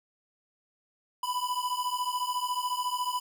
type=beating tone pair; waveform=square; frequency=987.8 / 1001.8 Hz; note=B5 / B5; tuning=0 / +24 cents; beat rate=14 Hz; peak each=-32 / -33 dBFS; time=1.23-3.2 s; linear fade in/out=5 ms; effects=none

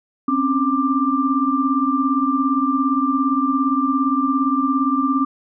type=tone cluster; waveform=sine; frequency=261.2 / 278.6 / 1184 Hz; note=C4 / C#4 / D6; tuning=-3 / +9 / +14 cents; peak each=-20 dBFS; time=0.28-5.25 s; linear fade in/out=5 ms; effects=none

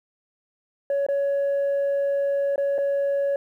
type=tone with dropouts; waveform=sine; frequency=560 Hz; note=C#5; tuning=18 cents sharp; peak=-18 dBFS; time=0.9-3.36 s; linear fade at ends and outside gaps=2 ms; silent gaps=1.065-1.086 / 2.559-2.579 / 2.781-2.785 s; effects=tanh soft clip ceiling -19 dBFS + 10-bit

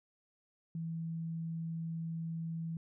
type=tone; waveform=sine; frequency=164.2 Hz; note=E3; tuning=6 cents flat; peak=-36 dBFS; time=0.75-2.77 s; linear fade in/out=2 ms; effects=none

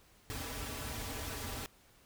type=noise with comb filter; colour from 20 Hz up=pink; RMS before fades=-41 dBFS; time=0.3-1.66 s; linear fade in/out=0 ms; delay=5.6 ms; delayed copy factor=-1; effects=pink hiss -64 dBFS RMS until 2.05 s

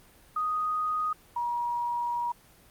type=tone pair in turn; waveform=sine; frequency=1244.5 / 955.4 Hz; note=D#6 / A#5; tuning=0 / +42 cents; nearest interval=perfect fourth; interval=458 cents; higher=first; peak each=-26 / -27 dBFS; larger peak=first; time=0.36-1.13 / 1.36-2.32 s; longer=second; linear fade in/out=5 ms; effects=pink hiss -57 dBFS RMS until 2.7 s + Opus 32 kbps

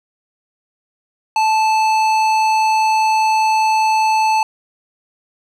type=tone with tanh clipping; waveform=sine; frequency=875 Hz; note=A5; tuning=10 cents flat; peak=-14 dBFS; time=1.36-4.43 s; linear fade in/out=2 ms; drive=15 dB; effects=none

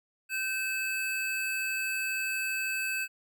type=tone pair together; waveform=square; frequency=1542.7 / 2602 Hz; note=G6 / E7; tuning=-28 / -23 cents; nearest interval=major sixth; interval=905 cents; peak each=-35 / -32 dBFS; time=0.29-3.08 s; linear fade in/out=50 ms; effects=none

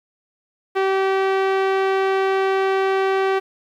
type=tone with low-pass filter; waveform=sawtooth; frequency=385.2 Hz; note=G4; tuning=30 cents flat; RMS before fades=-19 dBFS; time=0.75-3.4 s; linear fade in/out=20 ms; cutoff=2400 Hz; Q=0.81; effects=9-bit

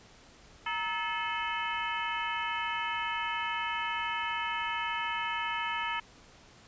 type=harmonic tone with a mistuned harmonic; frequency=432.9 Hz; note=A4; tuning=28 cents flat; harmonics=2 / 3 / 4 / 5 / 6 / 7; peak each=-35 / -37 / -38 / -39 / -40 / -40 dBFS; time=0.66-6 s; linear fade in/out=5 ms; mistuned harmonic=2; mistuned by=+130 cents; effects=pink hiss -56 dBFS RMS until 6.67 s + resampled to 16000 Hz

